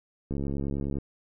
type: click train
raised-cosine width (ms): 3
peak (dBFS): -19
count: 48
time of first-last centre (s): 0.31-0.984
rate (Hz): 69.7
effects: none